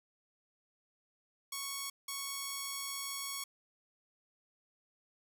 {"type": "tone pair in turn", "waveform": "5% pulse", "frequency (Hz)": [1108.7, 1108.7], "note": ["C#6", "C#6"], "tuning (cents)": [0, 0], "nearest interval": "unison", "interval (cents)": 0, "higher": "neither", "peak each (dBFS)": [-26, -26], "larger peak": "neither", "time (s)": [[1.52, 1.9], [2.08, 3.44]], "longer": "second", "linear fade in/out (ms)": 5, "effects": []}